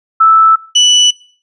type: tone pair in turn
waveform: sine / 35% pulse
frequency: 1316 / 2967 Hz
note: E6 / F#7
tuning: -3 / +4 cents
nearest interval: octave + major second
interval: 1407 cents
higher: second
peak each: -3 dBFS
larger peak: neither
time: 0.2-0.56 / 0.75-1.11 s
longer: neither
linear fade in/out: 10 ms
effects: noise-tail reverb RT60 0.5 s tail -23 dB re dry + resampled to 24000 Hz